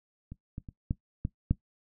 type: clicks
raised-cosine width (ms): 5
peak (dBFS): -29 / -25 / -30 / -16 / -18 / -12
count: 6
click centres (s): 0.32 / 0.581 / 0.688 / 0.909 / 1.251 / 1.51
effects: noise-tail reverb RT60 0.1 s tail -17 dB re dry